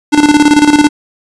square tone with tremolo, 295.9 Hz, D4, 13 cents sharp, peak -3 dBFS, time 0.12-0.89 s, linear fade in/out 20 ms, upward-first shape square, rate 18 Hz, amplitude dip 65%, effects resampled to 22050 Hz

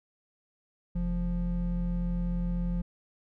triangle tone pair together, 43.65 / 174.61 Hz, F1 / F3, 0 / 0 cents, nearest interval 2 octaves, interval 2400 cents, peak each -28 dBFS, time 0.95-2.82 s, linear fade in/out 10 ms, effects none

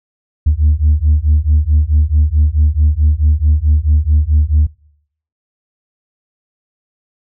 sine beating tone pair, 73.42 / 78.02 Hz, D2 / D#2, 0 / +5 cents, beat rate 4.6 Hz, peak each -10 dBFS, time 0.46-4.67 s, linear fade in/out 10 ms, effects noise-tail reverb RT60 0.7 s tail -25 dB re dry + tanh soft clip ceiling -4 dBFS

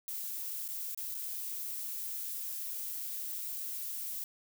violet noise with dropouts, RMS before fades -39 dBFS, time 0.08-4.24 s, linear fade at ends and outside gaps 1 ms, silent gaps 0.679-0.687 / 0.947-0.975 / 1.144-1.149 s, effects none

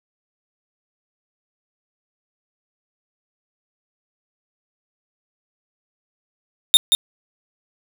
45% pulse tone with echo, 3650 Hz, A#7, 37 cents flat, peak -6 dBFS, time 6.74-6.77 s, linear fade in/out 0 ms, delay 180 ms, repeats 1, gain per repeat -6 dB, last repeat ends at 6.95 s, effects 7-bit

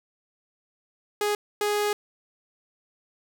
sawtooth tone bursts at uneven times, 415.3 Hz, G#4, in tune, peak -19 dBFS, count 2, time 1.21-1.35 / 1.61-1.93 s, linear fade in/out 2 ms, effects none

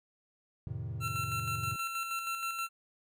triangle chord, F dominant seventh, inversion none, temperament equal, 87.31 / 110 / 130.81 / 155.56 Hz, F2 / A2 / C3 / Eb3, 0 / 0 / 0 / 0 cents, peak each -41 / -37 / -39 / -43 dBFS, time 0.67-1.76 s, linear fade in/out 0 ms
25% pulse tone with tremolo, 1350 Hz, E6, 41 cents sharp, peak -29 dBFS, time 1-2.69 s, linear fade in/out 50 ms, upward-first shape square, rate 6.3 Hz, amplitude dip 40%
effects none

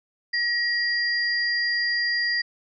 sine tone pair together, 1902 / 4798 Hz, A#6 / D8, +34 / +36 cents, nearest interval octave + major third, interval 1602 cents, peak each -23 / -26 dBFS, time 0.33-2.42 s, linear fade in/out 10 ms, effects none

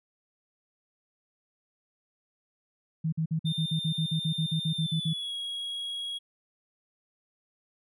sine tone bursts, 160 Hz, D#3, 49 cents sharp, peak -25 dBFS, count 16, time 3.04-5.135 s, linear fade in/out 10 ms, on 85 ms, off 49 ms
triangle tone with pitch glide, 3611 to 3311 Hz, A7 to G#7, +44 to -6 cents, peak -31 dBFS, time 3.45-6.19 s, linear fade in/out 20 ms, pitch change -150 cents, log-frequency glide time 4.75-5.34 s
effects none

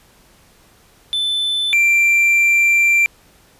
triangle tone pair in turn, 3520 / 2359 Hz, A7 / D7, 0 / +7 cents, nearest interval perfect fifth, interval 693 cents, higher first, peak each -15 / -9 dBFS, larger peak second, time 1.13-1.73 / 1.73-3.06 s, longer second, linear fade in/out 0 ms, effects pink hiss -51 dBFS RMS until 3.59 s + resampled to 32000 Hz

